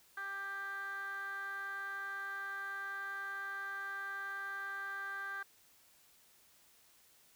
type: tone with band-pass filter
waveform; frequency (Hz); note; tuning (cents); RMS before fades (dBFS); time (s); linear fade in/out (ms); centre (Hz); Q
15% pulse; 394.4; G4; +11; -42; 0.17-5.43; 5; 1500; 6.2
effects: white hiss -66 dBFS RMS until 7.35 s